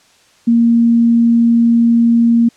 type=tone; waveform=sine; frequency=233.1 Hz; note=A#3; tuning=in tune; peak=-7 dBFS; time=0.47-2.49 s; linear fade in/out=10 ms; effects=white hiss -50 dBFS RMS until 2.56 s + low-pass 7000 Hz 12 dB/octave